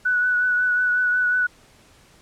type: tone with vibrato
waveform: sine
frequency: 1480 Hz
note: F#6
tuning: in tune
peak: -17 dBFS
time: 0.05-1.47 s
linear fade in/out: 10 ms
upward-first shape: triangle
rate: 5.5 Hz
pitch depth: 26 cents each way
effects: pink hiss -53 dBFS RMS until 2.21 s + low-pass 10000 Hz 12 dB/octave